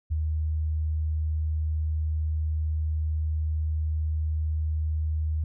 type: tone with ADSR envelope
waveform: sine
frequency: 77.78 Hz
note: D#2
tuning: in tune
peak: -22 dBFS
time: 0.1-5.44 s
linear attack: 22 ms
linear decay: 25 ms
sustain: -2 dB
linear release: 3 ms
effects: none